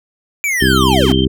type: linear sweep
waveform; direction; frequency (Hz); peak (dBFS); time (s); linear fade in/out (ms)
square; down; 2374 to 205.6; -15; 0.44-1.12; 0
type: tone with tremolo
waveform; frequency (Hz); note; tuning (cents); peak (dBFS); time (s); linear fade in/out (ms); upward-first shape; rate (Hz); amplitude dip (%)
sine; 3136; G7; 0; -16; 0.6-1.25; 5; triangle; 19; 65
type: harmonic tone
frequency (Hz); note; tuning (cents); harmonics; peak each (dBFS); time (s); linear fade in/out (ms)
65.41; C2; 0; 1 / 2 / 3 / 4 / 5 / 6; -18 / -18 / -18 / -18 / -18 / -18; 0.61-1.28; 10
effects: none